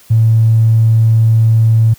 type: tone with tanh clipping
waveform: triangle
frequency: 112.5 Hz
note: A2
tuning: 39 cents sharp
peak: -5 dBFS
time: 0.1-1.94 s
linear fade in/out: 10 ms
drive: 2 dB
effects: white hiss -44 dBFS RMS until 1.98 s + high-pass 60 Hz 12 dB/octave